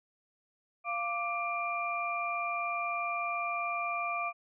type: tone cluster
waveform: sine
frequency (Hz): 693 / 1173 / 2384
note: F5 / D6 / D7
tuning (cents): -14 / -2 / +25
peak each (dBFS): -36 / -34 / -36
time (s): 0.84-4.33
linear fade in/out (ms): 50
effects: none